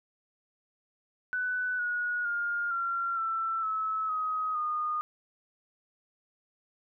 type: tone with pitch steps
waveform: sine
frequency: 1495 / 1453.3 / 1412.7 / 1373.3 / 1335 / 1297.7 / 1261.5 / 1226.3 Hz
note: F#6 / F#6 / F6 / F6 / E6 / E6 / D#6 / D#6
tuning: +17 / -31 / +19 / -30 / +22 / -28 / +23 / -26 cents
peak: -28 dBFS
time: 1.33-5.01 s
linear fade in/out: 0 ms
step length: 460 ms
effects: none